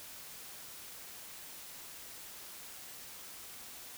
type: silence
effects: white hiss -49 dBFS RMS until 3.97 s